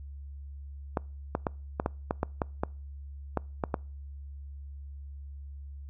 clicks, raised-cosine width 1 ms, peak -13 dBFS, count 12, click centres 0.972 / 1.351 / 1.468 / 1.799 / 1.861 / 2.109 / 2.231 / 2.418 / 2.635 / 3.373 / 3.638 / 3.742 s, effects noise-tail reverb RT60 0.4 s tail -26 dB re dry + added 70 Hz sine -40 dBFS peak until 5.89 s

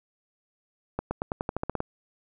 accelerating click train, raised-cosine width 1 ms, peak -14 dBFS, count 11, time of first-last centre 0.99-1.804 s, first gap 120 ms, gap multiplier 0.91, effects none

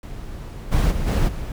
brown noise with level steps, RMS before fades -33 / -17 / -24 / -18 / -29 dBFS, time 0.03-1.52 s, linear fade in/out 2 ms, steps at 0.71 / 0.9 / 1.06 / 1.27 s, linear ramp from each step 20 ms, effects none

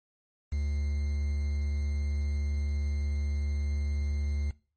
triangle tone with quantisation, 72.5 Hz, D2, 22 cents flat, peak -25 dBFS, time 0.52-4.51 s, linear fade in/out 5 ms, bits 8, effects noise-tail reverb RT60 0.4 s tail -22 dB re dry + MP3 32 kbps

